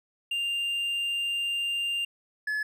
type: tone pair in turn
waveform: triangle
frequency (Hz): 2794 / 1711.9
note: F7 / A6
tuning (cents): 0 / -48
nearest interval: minor sixth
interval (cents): 848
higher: first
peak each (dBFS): -25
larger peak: neither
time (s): 0.31-2.05 / 2.47-2.63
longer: first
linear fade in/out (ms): 5
effects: none